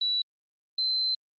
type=tone pair in turn; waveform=sine; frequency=3938 / 4082 Hz; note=B7 / C8; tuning=-6 / -44 cents; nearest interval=minor second; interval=62 cents; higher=second; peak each=-24 dBFS; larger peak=neither; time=0.01-0.22 / 0.78-1.15 s; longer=second; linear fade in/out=5 ms; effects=Opus 24 kbps